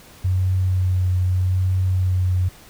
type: tone with vibrato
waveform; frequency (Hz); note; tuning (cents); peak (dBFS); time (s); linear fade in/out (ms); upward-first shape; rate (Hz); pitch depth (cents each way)
sine; 92.2; F#2; -6; -16; 0.24-2.49; 10; triangle; 0.82; 21
effects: pink hiss -46 dBFS RMS until 2.69 s